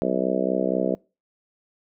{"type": "harmonic tone", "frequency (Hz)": 64.2, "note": "C2", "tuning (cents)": -32, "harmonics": [3, 4, 5, 6, 7, 8, 9, 10], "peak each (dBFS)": [-29, -29, -29, -29, -29, -29, -29, -29], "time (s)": [0.02, 0.95], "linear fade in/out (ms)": 0, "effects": ["noise-tail reverb RT60 0.3 s tail -24 dB re dry"]}